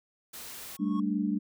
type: noise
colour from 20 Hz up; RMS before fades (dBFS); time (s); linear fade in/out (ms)
white; -43; 0.33-0.77; 10
type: tone with exponential growth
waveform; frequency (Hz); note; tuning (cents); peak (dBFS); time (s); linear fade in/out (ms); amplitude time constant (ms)
triangle; 1100; C#6; -14; -34; 0.63-1; 5; 80
type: chord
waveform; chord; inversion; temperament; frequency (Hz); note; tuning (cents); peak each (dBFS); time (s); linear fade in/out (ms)
sine; G suspended second; none; equal; 196 / 220 / 293.7; G3 / A3 / D4; 0 / 0 / 0; -30 / -31 / -31; 0.79-1.39; 20
effects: none